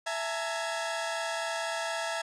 sawtooth tone cluster, 663 / 853 / 917 / 1669 Hz, E5 / G#5 / A#5 / G#6, +10 / +46 / -29 / +8 cents, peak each -30 / -36 / -34 / -34 dBFS, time 0.06-2.22 s, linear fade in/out 10 ms, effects resampled to 22050 Hz

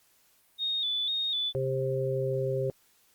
sine tone with vibrato, 3595 Hz, A7, 36 cents sharp, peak -27 dBFS, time 0.58-1.53 s, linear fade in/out 50 ms, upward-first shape square, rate 2 Hz, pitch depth 56 cents each way
harmonic tone, 132.4 Hz, C3, 21 cents sharp, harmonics 1 / 3 / 4, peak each -31 / -31 / -31 dBFS, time 1.55-2.7 s, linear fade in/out 0 ms
effects white hiss -65 dBFS RMS until 3.14 s + Opus 48 kbps

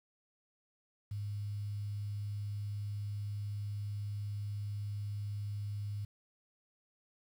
sine tone with quantisation, 102.7 Hz, G#2, 19 cents flat, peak -36 dBFS, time 1.11-6.05 s, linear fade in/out 5 ms, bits 10, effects none

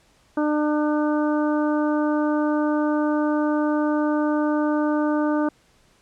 harmonic tone, 300 Hz, D4, 37 cents sharp, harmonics 1 / 2 / 3 / 4 / 5, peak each -20 / -26 / -30 / -32 / -34 dBFS, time 0.37-5.49 s, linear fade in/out 5 ms, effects pink hiss -59 dBFS RMS until 6.01 s + low-pass 9000 Hz 12 dB/octave

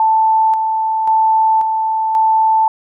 sine tone with tremolo, 882 Hz, A5, 4 cents sharp, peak -9 dBFS, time 0-2.68 s, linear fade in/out 2 ms, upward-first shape square, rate 0.93 Hz, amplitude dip 40%, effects none

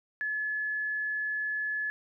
sine tone, 1713 Hz, A6, 47 cents flat, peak -29 dBFS, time 0.21-1.9 s, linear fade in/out 0 ms, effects none

